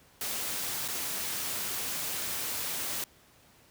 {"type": "noise with dropouts", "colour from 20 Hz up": "white", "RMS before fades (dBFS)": -34, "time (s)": [0.21, 3.04], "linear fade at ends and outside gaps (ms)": 2, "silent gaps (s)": [0.88, 0.884], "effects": ["pink hiss -60 dBFS RMS until 3.7 s", "high-pass 60 Hz 12 dB/octave"]}